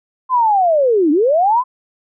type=linear two-way sweep; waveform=sine; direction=down then up; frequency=1046.5 to 280.9 to 1046.5 Hz; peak=-10 dBFS; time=0.29-1.64 s; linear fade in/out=50 ms; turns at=1.11 s; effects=none